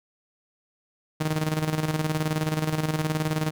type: tone with tremolo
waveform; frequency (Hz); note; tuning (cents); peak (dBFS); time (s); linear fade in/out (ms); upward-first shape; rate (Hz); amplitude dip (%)
sawtooth; 155.6; D#3; 0; -18; 1.2-3.51; 10; square; 19; 60
effects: none